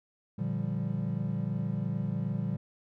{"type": "chord", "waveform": "triangle", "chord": "G minor seventh", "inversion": "first", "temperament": "equal with one note detuned", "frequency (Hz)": [116.54, 146.83, 173.21, 196], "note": ["Bb2", "D3", "F3", "G3"], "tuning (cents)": [0, 0, -14, 0], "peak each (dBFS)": -33, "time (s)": [0.38, 2.57], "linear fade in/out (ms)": 10, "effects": []}